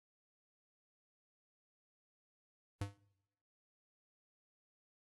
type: tone with exponential decay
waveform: square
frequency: 100.3 Hz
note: G2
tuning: 40 cents sharp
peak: -34 dBFS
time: 2.81-2.98 s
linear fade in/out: 5 ms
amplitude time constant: 36 ms
effects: noise-tail reverb RT60 1.0 s tail -26 dB re dry + AAC 32 kbps